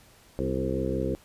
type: harmonic tone with a mistuned harmonic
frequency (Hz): 65.6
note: C2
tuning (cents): +5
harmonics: 1 / 2 / 3 / 4 / 5 / 6 / 7 / 8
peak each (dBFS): -34 / -34 / -34 / -34 / -34 / -34 / -34 / -34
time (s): 0.39-1.15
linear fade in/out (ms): 0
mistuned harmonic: 5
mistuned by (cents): +33
effects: pink hiss -56 dBFS RMS until 1.24 s + resampled to 32000 Hz